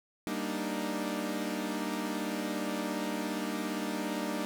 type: chord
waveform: sawtooth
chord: Eb major seventh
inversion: first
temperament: equal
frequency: 196 / 233.1 / 293.7 / 311.1 Hz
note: G3 / Bb3 / D4 / Eb4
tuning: 0 / 0 / 0 / 0 cents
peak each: -34 dBFS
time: 0.27-4.45 s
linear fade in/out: 0 ms
effects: none